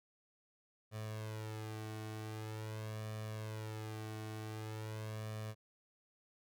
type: tone with flanger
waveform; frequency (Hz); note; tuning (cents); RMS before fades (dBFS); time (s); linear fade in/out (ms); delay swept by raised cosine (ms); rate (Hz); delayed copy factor
sawtooth; 108.7; A2; -21; -44; 0.91-5.55; 50; 1.7 to 2.7; 0.45; +0.75
effects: none